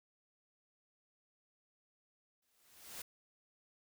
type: noise with exponential growth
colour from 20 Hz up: white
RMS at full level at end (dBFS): -44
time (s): 2.42-3.02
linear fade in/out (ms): 5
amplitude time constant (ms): 130
effects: none